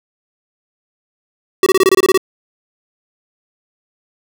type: tone bursts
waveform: square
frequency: 380.2 Hz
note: F#4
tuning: 47 cents sharp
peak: -8 dBFS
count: 10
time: 1.63-2.176 s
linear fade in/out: 2 ms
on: 33 ms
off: 24 ms
effects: none